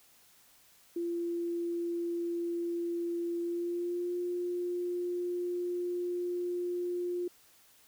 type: tone with pitch glide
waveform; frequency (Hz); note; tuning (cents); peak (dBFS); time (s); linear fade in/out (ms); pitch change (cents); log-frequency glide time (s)
sine; 342.5 to 353.6; F4 to F4; -34 to +22; -31; 0.96-7.28; 5; +56; 3.41-4.15
effects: white hiss -62 dBFS RMS until 7.87 s